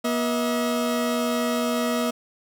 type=tone pair together; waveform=30% pulse; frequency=240.2 / 641.3 Hz; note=B3 / E5; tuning=-48 / -48 cents; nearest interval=octave + perfect fourth; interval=1700 cents; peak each=-21 / -24 dBFS; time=0.04-2.11 s; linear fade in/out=10 ms; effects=none